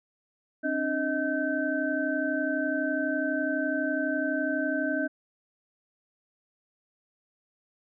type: tone cluster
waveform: sine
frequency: 268.3 / 300.3 / 629 / 1541 Hz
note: C4 / D4 / D#5 / G6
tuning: +44 / +39 / +19 / -30 cents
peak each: -31 dBFS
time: 0.63-5.08 s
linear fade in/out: 20 ms
effects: none